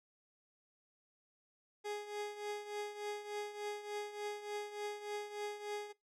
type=tone with tremolo; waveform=30% pulse; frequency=415.3 Hz; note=G#4; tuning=in tune; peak=-35 dBFS; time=1.84-5.93 s; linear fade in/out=20 ms; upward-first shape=triangle; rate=3.4 Hz; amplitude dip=75%; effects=noise-tail reverb RT60 0.2 s tail -22 dB re dry + low-pass 9000 Hz 12 dB/octave